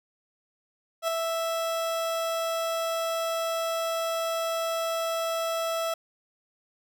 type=tone with ADSR envelope; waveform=30% pulse; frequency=659.3 Hz; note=E5; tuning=in tune; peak=-20 dBFS; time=1.02-5.94 s; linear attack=60 ms; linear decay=3 ms; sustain=-4 dB; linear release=4 ms; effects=none